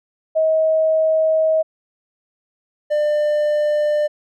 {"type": "tone pair in turn", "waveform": ["sine", "triangle"], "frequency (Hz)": [635, 597.5], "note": ["D#5", "D5"], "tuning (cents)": [35, 30], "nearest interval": "minor second", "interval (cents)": 105, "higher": "first", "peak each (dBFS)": -13, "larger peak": "neither", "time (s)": [[0.35, 1.63], [2.9, 4.08]], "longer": "first", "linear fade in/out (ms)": 20, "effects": []}